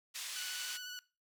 pink band-pass noise, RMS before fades -43 dBFS, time 0.14-0.78 s, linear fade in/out 20 ms, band 2600 to 9700 Hz, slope 12 dB/octave
15% pulse tone with vibrato, 1480 Hz, F#6, in tune, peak -37 dBFS, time 0.36-0.99 s, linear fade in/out 0 ms, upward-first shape square, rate 14 Hz, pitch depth 15 cents each way
effects noise-tail reverb RT60 0.3 s tail -19 dB re dry

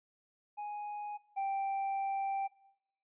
triangle tone pair in turn, 830.6 / 784 Hz, G#5 / G5, 0 / 0 cents, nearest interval minor second, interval 100 cents, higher first, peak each -36 / -30 dBFS, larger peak second, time 0.57-1.18 / 1.36-2.48 s, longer second, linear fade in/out 20 ms, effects noise-tail reverb RT60 0.8 s tail -20 dB re dry + resampled to 8000 Hz

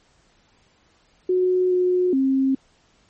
sine tone with pitch steps, 366.4 / 362.7 / 267.2 Hz, F#4 / F#4 / C4, -17 / -34 / +36 cents, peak -16 dBFS, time 1.29-2.55 s, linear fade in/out 5 ms, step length 420 ms, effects pink hiss -60 dBFS RMS until 3.09 s + MP3 32 kbps

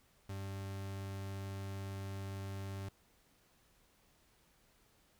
40% pulse tone, 97.7 Hz, G2, 5 cents flat, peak -40 dBFS, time 0.29-2.89 s, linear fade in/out 5 ms, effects pink hiss -70 dBFS RMS until 5.19 s

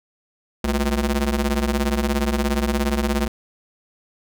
sawtooth ring-modulated tone, 141.2 Hz, C#3, 32 cents sharp, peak -12 dBFS, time 0.64-3.28 s, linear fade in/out 5 ms, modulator 79.1 Hz, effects none

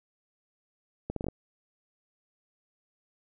accelerating click train, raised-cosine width 2 ms, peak -19 dBFS, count 6, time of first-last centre 1.1-1.285 s, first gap 63 ms, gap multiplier 0.73, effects none

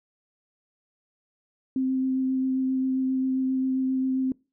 sine tone with vibrato, 261.6 Hz, C4, in tune, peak -22 dBFS, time 1.76-4.32 s, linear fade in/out 2 ms, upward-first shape sine, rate 7.5 Hz, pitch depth 10 cents each way, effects noise-tail reverb RT60 0.3 s tail -24 dB re dry

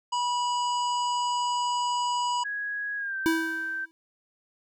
harmonic tone, 976 Hz, B5, 21 cents flat, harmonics 1 / 3 / 5 / 7 / 8, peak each -25 / -35 / -39 / -42 / -43 dBFS, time 0.12-2.44 s, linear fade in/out 10 ms
sine tone with pitch glide, 1661.2 to 1558.9 Hz, G#6 to G6, 0 to -10 cents, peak -29 dBFS, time 2.44-3.86 s, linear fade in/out 20 ms, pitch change -110 cents, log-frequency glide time 2.97-3.17 s
square tone with exponential decay, 326.2 Hz, E4, 18 cents flat, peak -20 dBFS, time 3.26-3.91 s, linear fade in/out 0 ms, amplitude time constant 140 ms
effects none

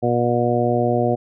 harmonic tone, 120.3 Hz, B2, 45 cents flat, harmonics 1 / 2 / 3 / 4 / 5 / 6, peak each -23 / -23 / -23 / -23 / -23 / -23 dBFS, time 0.02-1.16 s, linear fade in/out 20 ms, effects none

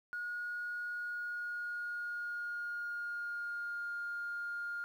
sine tone with pitch glide, 1443 to 1411.7 Hz, F#6 to F6, -44 to +18 cents, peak -36 dBFS, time 0.13-4.84 s, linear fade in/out 0 ms, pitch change -38 cents, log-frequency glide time 0.91-3.92 s, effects tanh soft clip ceiling -33 dBFS + 11-bit

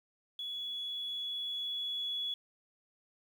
sine tone with level ramp, 3386 Hz, G#7, 33 cents sharp, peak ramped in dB -37 to -33 dBFS, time 0.39-2.34 s, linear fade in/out 2 ms, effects 10-bit

